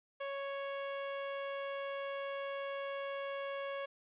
sawtooth tone, 554.4 Hz, C#5, in tune, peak -34 dBFS, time 0.2-3.86 s, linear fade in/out 10 ms, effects resampled to 8000 Hz + 12-bit

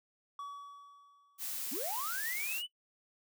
triangle tone with exponential decay, 1136 Hz, C#6, 42 cents sharp, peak -37 dBFS, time 0.39-1.77 s, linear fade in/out 2 ms, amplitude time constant 300 ms
blue noise, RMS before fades -39 dBFS, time 1.38-2.63 s, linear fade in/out 50 ms
triangle linear sweep, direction up, 207.7 to 3033 Hz, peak -36 dBFS, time 1.71-2.67 s, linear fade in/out 20 ms
effects noise-tail reverb RT60 0.1 s tail -18 dB re dry

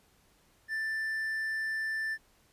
triangle tone, 1770 Hz, A6, 10 cents sharp, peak -29 dBFS, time 0.68-2.18 s, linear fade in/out 50 ms, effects pink hiss -66 dBFS RMS until 2.52 s + resampled to 32000 Hz

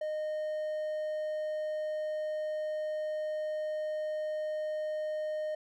triangle tone, 615 Hz, D#5, 20 cents flat, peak -30 dBFS, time 0.01-5.55 s, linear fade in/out 5 ms, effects none

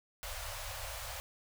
pink band-stop noise, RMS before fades -42 dBFS, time 0.23-1.2 s, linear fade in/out 0 ms, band 110 to 510 Hz, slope 96 dB/octave, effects none

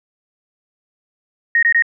sine tone bursts, 1864.7 Hz, A#6, in tune, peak -10 dBFS, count 3, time 1.55-1.823 s, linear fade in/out 2 ms, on 77 ms, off 21 ms, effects none

